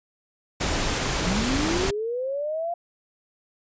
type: noise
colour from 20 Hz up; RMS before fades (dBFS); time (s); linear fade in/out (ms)
pink; -25; 0.6-1.91; 10
type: linear sweep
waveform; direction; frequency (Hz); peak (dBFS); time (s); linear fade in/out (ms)
sine; up; 163.4 to 698.5; -25; 1.24-2.74; 5
effects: resampled to 16000 Hz